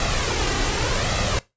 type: noise with flanger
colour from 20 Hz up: pink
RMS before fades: -22 dBFS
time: 0-1.39 s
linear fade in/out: 2 ms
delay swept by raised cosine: 1.5 to 2.6 ms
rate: 0.86 Hz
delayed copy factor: +0.5
effects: noise-tail reverb RT60 0.2 s tail -19 dB re dry + resampled to 16000 Hz